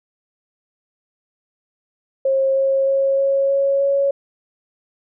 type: tone with pitch steps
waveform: sine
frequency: 537 / 540.7 / 544.5 / 548.3 / 552.1 / 555.9 Hz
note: C5 / C#5 / C#5 / C#5 / C#5 / C#5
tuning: +45 / -43 / -31 / -19 / -7 / +5 cents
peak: -14 dBFS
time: 2.25-4.11 s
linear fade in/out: 5 ms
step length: 310 ms
effects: none